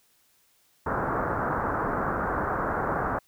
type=low-pass noise; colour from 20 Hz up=white; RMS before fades=-28 dBFS; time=0.86-3.19 s; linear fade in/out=5 ms; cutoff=1500 Hz; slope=48 dB/octave; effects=white hiss -65 dBFS RMS until 3.27 s